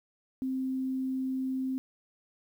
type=tone; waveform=sine; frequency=261.6 Hz; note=C4; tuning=in tune; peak=-29 dBFS; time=0.42-1.78 s; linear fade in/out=0 ms; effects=10-bit